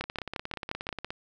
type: two click trains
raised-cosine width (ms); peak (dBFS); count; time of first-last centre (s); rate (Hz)
0.3; -19 / -15; 19 / 6; 0.04-1.105 / 0.01-0.89; 16.9 / 5.68
effects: none